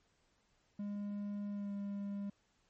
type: tone with pitch glide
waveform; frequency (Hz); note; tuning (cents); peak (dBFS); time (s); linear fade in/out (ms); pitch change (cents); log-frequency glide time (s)
triangle; 204.2 to 201; G#3 to G3; -29 to +44; -36; 0.79-2.3; 5; -27; 1.49-1.73
effects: pink hiss -75 dBFS RMS until 2.69 s + MP3 32 kbps